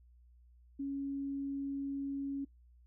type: tone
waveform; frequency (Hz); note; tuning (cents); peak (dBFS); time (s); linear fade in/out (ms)
sine; 277.2; C#4; 0; -35; 0.79-2.45; 10
effects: noise-tail reverb RT60 0.2 s tail -25 dB re dry + added 60 Hz sine -59 dBFS peak until 2.86 s